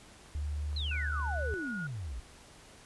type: click train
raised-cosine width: 0.5 ms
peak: -40 dBFS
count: 4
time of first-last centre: 0.26-1.668 s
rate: 2.13 Hz
type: tone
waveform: sine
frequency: 74.1 Hz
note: D2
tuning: 16 cents sharp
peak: -32 dBFS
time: 0.35-1.54 s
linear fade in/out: 0 ms
type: exponential sweep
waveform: sine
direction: down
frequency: 4223 to 53 Hz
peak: -36 dBFS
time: 0.76-2.2 s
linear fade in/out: 5 ms
type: tone with pitch glide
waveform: sine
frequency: 1480 to 1439.5 Hz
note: F#6 to F#6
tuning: 0 to -48 cents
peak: -37 dBFS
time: 0.91-1.87 s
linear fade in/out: 5 ms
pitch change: -48 cents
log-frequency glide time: 1.57-1.69 s
effects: pink hiss -55 dBFS RMS until 2.85 s + resampled to 24000 Hz